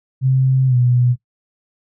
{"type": "tone with pitch glide", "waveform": "sine", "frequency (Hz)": [131.5, 123.4], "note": ["C3", "B2"], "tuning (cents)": [9, -1], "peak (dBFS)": -11, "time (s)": [0.21, 1.16], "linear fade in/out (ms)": 50, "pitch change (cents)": -110, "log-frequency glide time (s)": [0.67, 0.76], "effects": ["noise-tail reverb RT60 0.1 s tail -18 dB re dry"]}